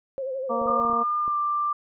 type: tone with vibrato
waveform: sine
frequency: 529 Hz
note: C5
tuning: 19 cents sharp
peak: -27 dBFS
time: 0.18-0.8 s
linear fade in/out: 0 ms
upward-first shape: sine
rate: 12 Hz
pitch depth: 64 cents each way
type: harmonic tone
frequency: 233.1 Hz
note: A#3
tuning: in tune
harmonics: 1 / 2 / 3 / 4 / 5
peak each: -32 / -31 / -31 / -33 / -28 dBFS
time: 0.49-1.04 s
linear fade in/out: 20 ms
type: clicks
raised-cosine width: 2 ms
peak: -28 dBFS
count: 8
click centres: 0.616 / 0.66 / 0.701 / 0.801 / 0.851 / 0.899 / 0.931 / 1.279 s
type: tone with pitch glide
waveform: sine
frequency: 1205 to 1182.2 Hz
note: D6 to D6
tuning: +44 to +11 cents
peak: -22 dBFS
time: 0.67-1.73 s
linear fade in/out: 5 ms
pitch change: -33 cents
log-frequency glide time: 1.2-1.37 s
effects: none